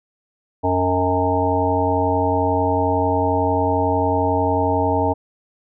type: harmonic tone with a mistuned harmonic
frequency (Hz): 91.1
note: F#2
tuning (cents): -26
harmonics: 1 / 3 / 5 / 7 / 9 / 10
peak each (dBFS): -23 / -23 / -23 / -23 / -23 / -23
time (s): 0.63-5.14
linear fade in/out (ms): 20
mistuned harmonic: 3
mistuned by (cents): +42
effects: none